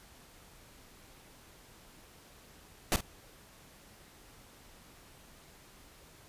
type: noise with echo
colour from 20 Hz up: pink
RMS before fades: -27 dBFS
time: 2.92-2.96 s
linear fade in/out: 0 ms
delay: 47 ms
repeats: 1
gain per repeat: -13 dB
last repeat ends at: 3.007 s
effects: pink hiss -57 dBFS RMS until 6.28 s + resampled to 32000 Hz